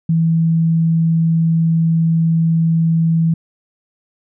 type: tone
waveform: sine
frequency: 163.9 Hz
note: E3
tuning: 10 cents flat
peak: -11 dBFS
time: 0.09-3.34 s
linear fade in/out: 5 ms
effects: none

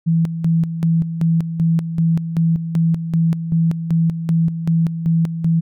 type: tone with tremolo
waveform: sine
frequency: 164.81 Hz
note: E3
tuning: in tune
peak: -12 dBFS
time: 0.06-5.61 s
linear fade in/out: 20 ms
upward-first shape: square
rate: 2.6 Hz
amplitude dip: 65%
effects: none

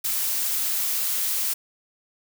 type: noise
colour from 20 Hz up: blue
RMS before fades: -25 dBFS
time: 0.04-1.54 s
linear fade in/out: 10 ms
effects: none

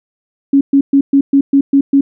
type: tone bursts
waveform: sine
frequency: 277.2 Hz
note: C#4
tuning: in tune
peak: -5 dBFS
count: 8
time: 0.53-2.01 s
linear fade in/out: 5 ms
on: 80 ms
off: 120 ms
effects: none

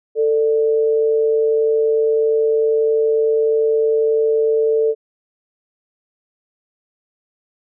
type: tone pair together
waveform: sine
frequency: 444.6 / 593 Hz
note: A4 / D5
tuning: +18 / +17 cents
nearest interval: perfect fourth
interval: 499 cents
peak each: -13 / -25 dBFS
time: 0.15-4.95 s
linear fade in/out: 50 ms
effects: none

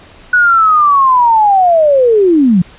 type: linear sweep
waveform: sine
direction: down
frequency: 1480 to 164.81 Hz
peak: -5 dBFS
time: 0.33-2.62 s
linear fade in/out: 5 ms
effects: pink hiss -39 dBFS RMS until 2.78 s + resampled to 8000 Hz

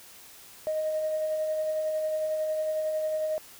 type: tone with tremolo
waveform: sine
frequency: 622.3 Hz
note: D#5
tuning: in tune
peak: -24 dBFS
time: 0.67-3.38 s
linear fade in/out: 0 ms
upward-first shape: sine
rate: 11 Hz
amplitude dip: 30%
effects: tanh soft clip ceiling -21 dBFS + white hiss -50 dBFS RMS until 3.59 s

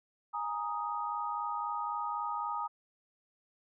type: chord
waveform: sine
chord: Ab suspended second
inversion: none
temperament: just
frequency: 830.6 / 934.4 / 1245.9 Hz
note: Ab5 / Bb5 / Eb6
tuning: 0 / +4 / +2 cents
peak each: -39 / -37 / -36 dBFS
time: 0.33-2.68 s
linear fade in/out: 20 ms
effects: none

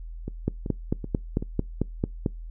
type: two click trains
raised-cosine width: 3 ms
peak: -19 / -10 dBFS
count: 4 / 9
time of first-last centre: 0.28-1.425 / 0.48-2.262 s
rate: 2.62 / 4.49 Hz
effects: noise-tail reverb RT60 0.2 s tail -25 dB re dry + added 41 Hz sine -35 dBFS peak until 2.5 s

